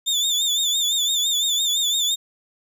30% pulse tone with vibrato, 3561 Hz, A7, 20 cents sharp, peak -16 dBFS, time 0.06-2.16 s, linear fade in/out 20 ms, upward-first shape triangle, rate 5.9 Hz, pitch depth 91 cents each way, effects none

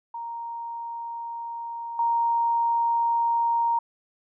sine tone with level steps, 932.3 Hz, A#5, in tune, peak -31 / -20 dBFS, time 0.14-3.79 s, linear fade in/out 5 ms, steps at 1.99 s, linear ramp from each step 2 ms, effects none

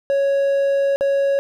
triangle tone with dropouts, 554.4 Hz, C#5, in tune, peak -13 dBFS, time 0.1-1.39 s, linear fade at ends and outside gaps 0 ms, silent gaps 0.96-1.009 s, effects none

